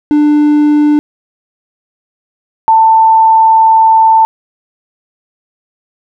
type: tone pair in turn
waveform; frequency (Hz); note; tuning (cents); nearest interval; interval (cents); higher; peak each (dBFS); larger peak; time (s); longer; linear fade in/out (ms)
triangle / sine; 297.1 / 890.3; D4 / A5; +20 / +20; octave + perfect fifth; 1900; second; -3; neither; 0.11-0.99 / 2.68-4.25; second; 0
effects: none